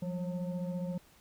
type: tone with frequency modulation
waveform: sine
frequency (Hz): 174.61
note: F3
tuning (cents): 0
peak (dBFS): -33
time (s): 0.02-0.98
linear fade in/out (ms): 5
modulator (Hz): 364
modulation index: 0.8
effects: pink hiss -62 dBFS RMS until 1.2 s

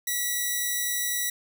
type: tone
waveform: 5% pulse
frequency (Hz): 1944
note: B6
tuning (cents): -28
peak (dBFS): -15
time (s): 0.07-1.3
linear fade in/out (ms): 5
effects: none

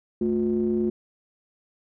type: ring-modulated tone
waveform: triangle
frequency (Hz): 68.6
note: C#2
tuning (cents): -17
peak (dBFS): -16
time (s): 0.21-0.9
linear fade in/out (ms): 5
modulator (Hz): 289
effects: none

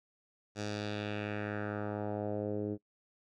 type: tone with low-pass filter sweep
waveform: 10% pulse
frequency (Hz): 104.3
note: G#2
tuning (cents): +8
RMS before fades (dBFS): -37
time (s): 0.55-2.78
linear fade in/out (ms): 50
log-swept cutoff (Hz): 6300 to 350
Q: 2
effects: noise-tail reverb RT60 0.1 s tail -22 dB re dry

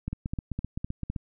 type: two click trains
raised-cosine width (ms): 5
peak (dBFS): -18 / -19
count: 5 / 9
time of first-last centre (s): 0.08-1.1 / 0.13-1.162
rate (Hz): 3.92 / 7.75
effects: none

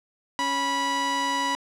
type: tone pair together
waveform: sawtooth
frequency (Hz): 277.2 / 979.3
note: C#4 / B5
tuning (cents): 0 / -15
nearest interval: octave + minor seventh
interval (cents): 2185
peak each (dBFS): -28 / -20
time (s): 0.39-1.55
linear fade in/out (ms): 0
effects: low-pass 7000 Hz 12 dB/octave

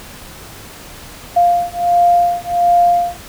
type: beating tone pair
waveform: sine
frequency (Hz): 698.5 / 699.9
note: F5 / F5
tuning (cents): 0 / +4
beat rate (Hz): 1.4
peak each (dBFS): -13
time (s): 1.36-3.17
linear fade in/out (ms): 10
effects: pink hiss -35 dBFS RMS until 3.28 s

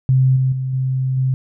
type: tone with level steps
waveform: sine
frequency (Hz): 130.81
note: C3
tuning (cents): 0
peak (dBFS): -10 / -13 / -19 / -16 / -14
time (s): 0.09-1.34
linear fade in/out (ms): 0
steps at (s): 0.36 / 0.52 / 0.73 / 1.17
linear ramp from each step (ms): 5
effects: none

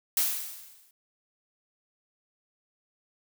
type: noise with exponential decay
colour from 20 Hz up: blue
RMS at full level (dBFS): -23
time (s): 0.17-0.91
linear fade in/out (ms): 2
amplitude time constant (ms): 160
effects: none

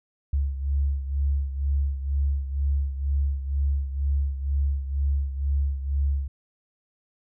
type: beating tone pair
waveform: sine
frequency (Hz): 69.3 / 71.4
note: C#2 / D2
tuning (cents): 0 / -48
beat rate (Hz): 2.1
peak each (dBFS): -23 / -29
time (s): 0.33-6.28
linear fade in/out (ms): 5
effects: none

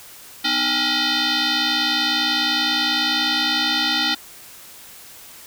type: tone with frequency modulation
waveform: sine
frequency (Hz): 246.9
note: B3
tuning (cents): 0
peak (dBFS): -17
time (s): 0.44-4.15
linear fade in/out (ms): 10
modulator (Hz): 554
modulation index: 8
effects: white hiss -42 dBFS RMS until 5.46 s

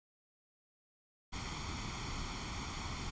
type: noise with comb filter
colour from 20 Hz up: pink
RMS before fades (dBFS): -41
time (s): 1.32-3.11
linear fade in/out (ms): 20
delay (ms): 0.9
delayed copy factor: +0.65
effects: resampled to 16000 Hz

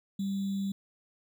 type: tone with sample-and-hold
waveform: sine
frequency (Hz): 196.6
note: G3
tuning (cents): +5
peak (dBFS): -29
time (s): 0.19-0.72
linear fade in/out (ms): 5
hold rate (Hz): 3675
effects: none

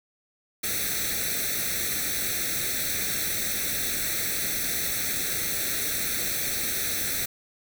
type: noise with comb filter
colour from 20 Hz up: white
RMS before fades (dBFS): -28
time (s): 0.63-7.26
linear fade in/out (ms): 10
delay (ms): 0.5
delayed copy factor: +0.9
effects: none

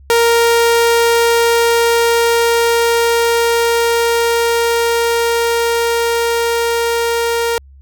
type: tone with level ramp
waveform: sawtooth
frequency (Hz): 466.2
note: A#4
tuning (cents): 0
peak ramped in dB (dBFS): -5 to -10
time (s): 0.1-7.58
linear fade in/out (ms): 0
effects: added 68 Hz sine -38 dBFS peak until 7.81 s

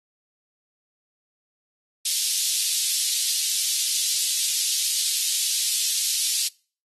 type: high-pass noise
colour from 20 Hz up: pink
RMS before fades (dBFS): -24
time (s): 2.05-6.48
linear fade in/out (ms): 5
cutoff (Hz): 3600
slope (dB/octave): 24
effects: noise-tail reverb RT60 0.4 s tail -25 dB re dry + AAC 32 kbps

